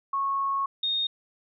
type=tone pair in turn; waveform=sine; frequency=1099 / 3697 Hz; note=C#6 / A#7; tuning=-15 / -15 cents; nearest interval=octave + major sixth; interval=2100 cents; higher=second; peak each=-24 dBFS; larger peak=neither; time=0.13-0.66 / 0.83-1.07 s; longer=first; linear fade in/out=5 ms; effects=none